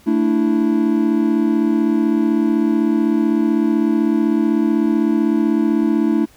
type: chord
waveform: triangle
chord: A suspended fourth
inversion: none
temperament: equal with one note detuned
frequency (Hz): 222 / 293.7 / 329.6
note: A3 / D4 / E4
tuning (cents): +16 / 0 / 0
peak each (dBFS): -16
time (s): 0.06-6.26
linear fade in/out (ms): 20
effects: pink hiss -50 dBFS RMS until 6.36 s